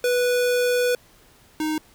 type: tone pair in turn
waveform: square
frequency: 491.9 / 309.9 Hz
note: B4 / D#4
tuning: -7 / -7 cents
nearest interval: minor sixth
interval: 800 cents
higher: first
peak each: -19 / -23 dBFS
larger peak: first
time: 0.04-0.95 / 1.6-1.78 s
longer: first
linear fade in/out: 2 ms
effects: pink hiss -54 dBFS RMS until 1.94 s